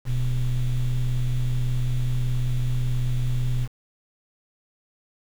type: ring-modulated tone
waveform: triangle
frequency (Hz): 71.8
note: D2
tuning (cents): -39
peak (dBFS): -14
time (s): 0.05-3.68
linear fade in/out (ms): 50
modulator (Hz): 52.6
effects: tanh soft clip ceiling -14 dBFS + 7-bit